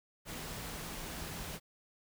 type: tone in noise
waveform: sine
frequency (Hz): 164.81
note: E3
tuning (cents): 0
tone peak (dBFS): -51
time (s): 0.25-1.6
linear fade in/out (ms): 50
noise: pink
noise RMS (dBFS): -43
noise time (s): 0.25-1.6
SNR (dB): -11
effects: none